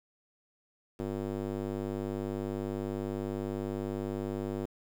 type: tone with band-pass filter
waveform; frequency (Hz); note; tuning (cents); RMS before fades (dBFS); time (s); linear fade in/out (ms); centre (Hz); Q
square; 50; G1; +35; -35; 0.99-4.66; 5; 360; 1.5
effects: 9-bit